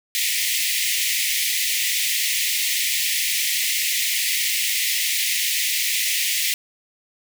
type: high-pass noise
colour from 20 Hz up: pink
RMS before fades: -22 dBFS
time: 0.15-6.54 s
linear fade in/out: 0 ms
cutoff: 1900 Hz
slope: 96 dB/octave
effects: none